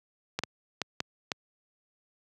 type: clicks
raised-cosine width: 0.2 ms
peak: -12 dBFS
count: 5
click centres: 0.39 / 0.436 / 0.817 / 1.004 / 1.318 s
effects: high-pass 100 Hz 12 dB/octave